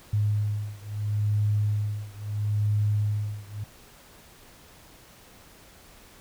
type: beating tone pair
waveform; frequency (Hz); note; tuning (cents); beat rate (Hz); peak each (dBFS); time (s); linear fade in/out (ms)
sine; 104.3 / 105.05; G#2 / G#2; +8 / +20; 0.75; -26 / -27; 0.13-3.64; 5
effects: pink hiss -52 dBFS RMS until 6.2 s